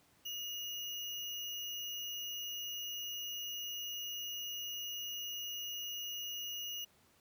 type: tone with sample-and-hold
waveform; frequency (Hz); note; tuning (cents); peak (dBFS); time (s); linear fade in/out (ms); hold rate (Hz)
sine; 2870; F7; +47; -39; 0.25-6.85; 10; 8820
effects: pink hiss -68 dBFS RMS until 7.2 s + high-pass 80 Hz 12 dB/octave